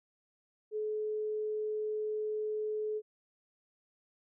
sine tone, 428 Hz, A4, 48 cents flat, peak -32 dBFS, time 0.71-3.02 s, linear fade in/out 50 ms, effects none

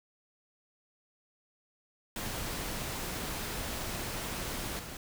pink noise with level steps, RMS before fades -37 / -43 dBFS, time 2.16-4.97 s, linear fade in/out 2 ms, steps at 4.79 s, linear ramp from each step 2 ms, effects none

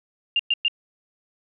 sine tone bursts, 2800 Hz, F7, 4 cents sharp, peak -17 dBFS, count 3, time 0.36-0.682 s, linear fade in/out 2 ms, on 34 ms, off 110 ms, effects none

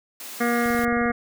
white high-pass noise, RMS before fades -37 dBFS, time 0.2-0.85 s, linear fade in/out 2 ms, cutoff 200 Hz, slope 48 dB/octave
harmonic tone, 237.9 Hz, A#3, 35 cents sharp, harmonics 1 / 2 / 3 / 5 / 6 / 7 / 8 / 9, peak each -23 / -26 / -28 / -30 / -31 / -31 / -32 / -33 dBFS, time 0.4-1.12 s, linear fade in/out 10 ms
click train, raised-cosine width 5 ms, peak -27 dBFS, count 11, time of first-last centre 0.66-1.102 s, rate 22.6 Hz
effects none

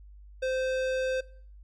sine tone with tanh clipping, 519 Hz, C5, 14 cents flat, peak -29 dBFS, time 0.42-1.21 s, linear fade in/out 10 ms, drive 18 dB, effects noise-tail reverb RT60 0.5 s tail -20 dB re dry + added 50 Hz sine -47 dBFS peak until 1.63 s

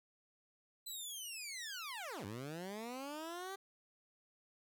15% pulse linear two-way sweep, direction down then up, 4050 to 94.2 to 395.6 Hz, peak -37 dBFS, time 0.86-3.56 s, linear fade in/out 10 ms, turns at 2.25 s, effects none

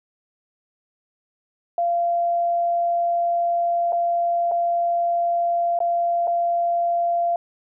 sine tone with dropouts, 689 Hz, F5, 24 cents flat, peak -18 dBFS, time 1.78-7.36 s, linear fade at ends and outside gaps 2 ms, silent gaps 3.923-3.929 / 4.514-4.518 / 5.79-5.803 / 6.272-6.277 s, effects none

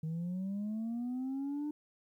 sine linear sweep, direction up, 155.56 to 300.8 Hz, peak -32 dBFS, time 0.03-1.71 s, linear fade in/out 5 ms, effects tanh soft clip ceiling -33 dBFS + 12-bit

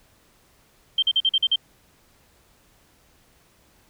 sine tone bursts, 3144 Hz, G7, 4 cents sharp, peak -16 dBFS, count 7, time 0.98-1.559 s, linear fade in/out 5 ms, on 45 ms, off 44 ms, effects pink hiss -59 dBFS RMS until 3.89 s

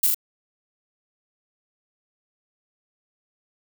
violet noise with echo, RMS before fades -18 dBFS, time 0.03-0.07 s, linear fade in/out 5 ms, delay 38 ms, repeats 2, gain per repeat -2 dB, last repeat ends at 0.146 s, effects none

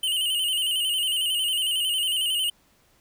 square tone with vibrato, 2960 Hz, F#7, in tune, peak -23 dBFS, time 0.03-2.5 s, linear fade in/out 5 ms, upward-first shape square, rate 11 Hz, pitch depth 59 cents each way, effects pink hiss -62 dBFS RMS until 3 s

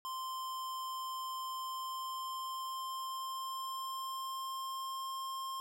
square tone with pitch glide, 1043 to 1062.5 Hz, C6 to C6, -6 to +26 cents, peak -39 dBFS, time 0.05-5.6 s, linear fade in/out 0 ms, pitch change +32 cents, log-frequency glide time 1.6-5.09 s, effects none

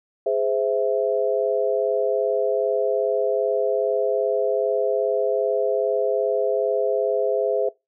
sine chord, Ab augmented, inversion none, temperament equal with one note detuned, 415.3 / 517.8 / 659.3 Hz, Ab4 / C5 / E5, 0 / -18 / 0 cents, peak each -23 dBFS, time 0.26-7.69 s, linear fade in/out 5 ms, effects noise-tail reverb RT60 0.2 s tail -21 dB re dry

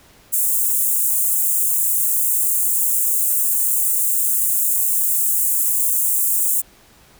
white high-pass noise, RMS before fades -18 dBFS, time 0.32-6.62 s, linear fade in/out 20 ms, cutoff 7400 Hz, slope 48 dB/octave, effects pink hiss -50 dBFS RMS until 7.19 s

